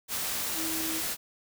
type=tone in noise; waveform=sine; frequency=321.5 Hz; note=E4; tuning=43 cents flat; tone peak=-35 dBFS; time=0.54-1.03 s; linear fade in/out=50 ms; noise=white; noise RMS=-32 dBFS; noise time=0.08-1.17 s; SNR=-6 dB; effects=none